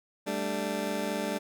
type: chord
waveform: 20% pulse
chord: G suspended second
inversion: none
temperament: just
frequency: 196 / 220.5 / 294 Hz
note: G3 / A3 / D4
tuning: 0 / +4 / +2 cents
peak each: -30 dBFS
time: 0.26-1.39 s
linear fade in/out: 20 ms
effects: none